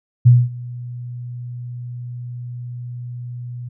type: tone with ADSR envelope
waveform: sine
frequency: 122.1 Hz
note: B2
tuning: 19 cents flat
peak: -4 dBFS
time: 0.25-3.69 s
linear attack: 18 ms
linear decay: 220 ms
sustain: -23 dB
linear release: 11 ms
effects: none